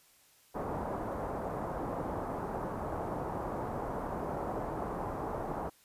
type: low-pass noise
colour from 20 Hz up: white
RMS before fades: -37 dBFS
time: 0.54-5.7 s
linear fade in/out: 20 ms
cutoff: 970 Hz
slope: 24 dB/octave
effects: white hiss -64 dBFS RMS until 5.84 s + resampled to 32000 Hz